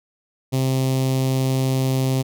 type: tone with notch filter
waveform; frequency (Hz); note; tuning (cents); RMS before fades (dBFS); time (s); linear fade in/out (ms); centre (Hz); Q
sawtooth; 131.7; C3; +12; -20; 0.52-2.23; 20; 1500; 0.64
effects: none